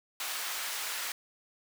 pink high-pass noise, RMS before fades -36 dBFS, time 0.2-1.12 s, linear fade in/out 2 ms, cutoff 1200 Hz, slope 12 dB/octave, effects none

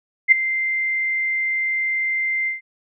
sine tone with ADSR envelope, 2087 Hz, C7, 5 cents flat, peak -5 dBFS, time 0.28-2.61 s, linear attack 39 ms, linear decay 8 ms, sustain -14 dB, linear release 140 ms, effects none

